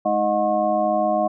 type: tone cluster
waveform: sine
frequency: 211.3 / 314.9 / 619 / 726 / 1080 Hz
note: G#3 / D#4 / D#5 / F#5 / C#6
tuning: +30 / +21 / -9 / -33 / -45 cents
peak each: -27 / -28 / -21 / -21 / -29 dBFS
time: 0.05-1.28 s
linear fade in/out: 10 ms
effects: none